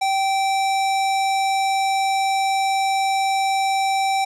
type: tone with low-pass filter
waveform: square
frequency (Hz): 777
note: G5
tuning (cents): -16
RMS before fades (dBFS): -20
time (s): 0.01-4.25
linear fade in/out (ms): 10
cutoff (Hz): 8000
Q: 0.92
effects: none